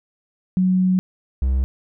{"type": "tone pair in turn", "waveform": ["sine", "triangle"], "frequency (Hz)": [185, 65.41], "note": ["F#3", "C2"], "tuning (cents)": [0, 0], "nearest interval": "octave + tritone", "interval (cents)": 1800, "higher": "first", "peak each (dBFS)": [-14, -14], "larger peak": "neither", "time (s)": [[0.57, 0.99], [1.42, 1.64]], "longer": "first", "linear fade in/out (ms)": 0, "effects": []}